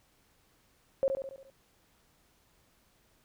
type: tone with echo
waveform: sine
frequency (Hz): 540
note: C#5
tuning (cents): -45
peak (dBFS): -23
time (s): 1.03-1.08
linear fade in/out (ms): 0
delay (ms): 70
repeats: 6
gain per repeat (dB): -5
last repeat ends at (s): 1.5
effects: pink hiss -68 dBFS RMS until 3.24 s